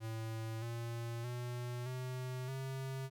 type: tone with pitch steps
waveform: square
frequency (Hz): 111.9 / 116.92 / 122.17 / 127.65 / 133.38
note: A2 / A#2 / B2 / C3 / C3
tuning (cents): +30 / +6 / -18 / -42 / +34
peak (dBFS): -40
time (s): 0-3.1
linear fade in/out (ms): 50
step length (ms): 620
effects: none